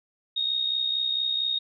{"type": "tone with amplitude modulation", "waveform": "sine", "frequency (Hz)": 3729, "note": "A#7", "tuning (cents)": 0, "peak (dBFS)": -21, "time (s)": [0.36, 1.59], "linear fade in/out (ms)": 10, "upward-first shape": "sine", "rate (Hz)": 64.4, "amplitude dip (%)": 60, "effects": []}